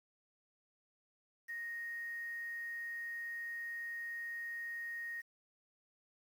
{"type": "tone with quantisation", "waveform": "sine", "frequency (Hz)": 1864.7, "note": "A#6", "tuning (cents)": 0, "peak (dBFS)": -40, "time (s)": [1.48, 5.22], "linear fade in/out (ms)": 20, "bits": 10, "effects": []}